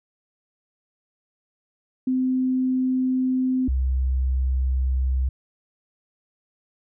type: tone pair in turn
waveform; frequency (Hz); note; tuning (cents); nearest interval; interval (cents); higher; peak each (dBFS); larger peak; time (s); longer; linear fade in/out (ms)
sine; 257.4 / 64.85; C4 / C2; -28 / -15; 2 octaves; 2387; first; -19; neither; 2.07-3.68 / 3.68-5.29; neither; 5
effects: none